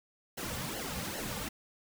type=noise with flanger; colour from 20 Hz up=pink; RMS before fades=-38 dBFS; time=0.37-1.49 s; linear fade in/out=10 ms; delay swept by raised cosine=0.82 to 3.12 ms; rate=2.5 Hz; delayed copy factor=-0.75; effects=none

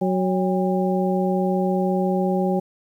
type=harmonic tone with a mistuned harmonic; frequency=185.6 Hz; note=F#3; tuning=6 cents sharp; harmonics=1 / 2 / 3 / 4; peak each=-21 / -24 / -26 / -27 dBFS; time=0.01-2.6 s; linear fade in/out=10 ms; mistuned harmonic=4; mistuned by=+130 cents; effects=9-bit

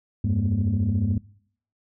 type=tone cluster; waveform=sine; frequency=86.1 / 99.9 / 206.7 / 238.8 Hz; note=F2 / G2 / G#3 / A#3; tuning=-24 / +33 / -8 / +42 cents; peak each=-27 / -21 / -27 / -28 dBFS; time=0.24-1.18 s; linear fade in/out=5 ms; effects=noise-tail reverb RT60 0.6 s tail -22 dB re dry + tanh soft clip ceiling -14 dBFS

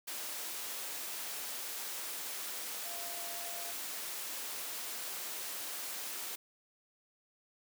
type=tone in noise; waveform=sine; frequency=689 Hz; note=F5; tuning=24 cents flat; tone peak=-48 dBFS; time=2.85-3.72 s; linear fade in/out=10 ms; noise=white; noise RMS=-41 dBFS; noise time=0.07-6.36 s; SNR=-10 dB; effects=high-pass 300 Hz 12 dB/octave

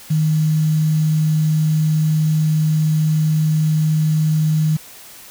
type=tone with quantisation; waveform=sine; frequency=155.56 Hz; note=D#3; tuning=in tune; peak=-13 dBFS; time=0.1-4.77 s; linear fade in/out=10 ms; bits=6; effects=white hiss -40 dBFS RMS until 5.3 s

